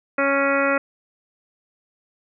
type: harmonic tone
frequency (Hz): 277.2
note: C#4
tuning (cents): 0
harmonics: 1 / 2 / 3 / 4 / 5 / 6 / 7 / 8 / 9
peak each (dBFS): -25 / -21 / -33 / -28 / -23 / -31 / -27 / -32 / -29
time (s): 0.18-0.78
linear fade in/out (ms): 5
effects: none